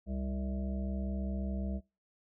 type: harmonic tone with a mistuned harmonic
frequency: 65.41 Hz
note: C2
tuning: in tune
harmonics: 1 / 3 / 5 / 7 / 9 / 10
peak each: -35 / -37 / -49 / -52 / -50 / -48 dBFS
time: 0.06-1.81 s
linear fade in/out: 50 ms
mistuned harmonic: 1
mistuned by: +34 cents
effects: noise-tail reverb RT60 0.3 s tail -24 dB re dry